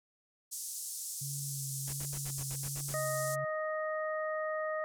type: band-pass noise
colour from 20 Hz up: white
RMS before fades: -41 dBFS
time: 0.51-3.36 s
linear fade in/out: 20 ms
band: 5800 to 11000 Hz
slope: 24 dB/octave
type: tone with vibrato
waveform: sine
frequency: 138.59 Hz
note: C#3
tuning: in tune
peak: -39 dBFS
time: 1.21-3.45 s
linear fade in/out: 10 ms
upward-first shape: sine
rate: 1.4 Hz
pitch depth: 31 cents each way
type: noise bursts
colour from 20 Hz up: pink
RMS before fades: -47 dBFS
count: 9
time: 1.87-2.94 s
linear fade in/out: 10 ms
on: 62 ms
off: 64 ms
type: harmonic tone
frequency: 622.3 Hz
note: D#5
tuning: in tune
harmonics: 1 / 2 / 3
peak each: -34 / -39 / -41 dBFS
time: 2.94-4.84 s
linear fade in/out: 0 ms
effects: none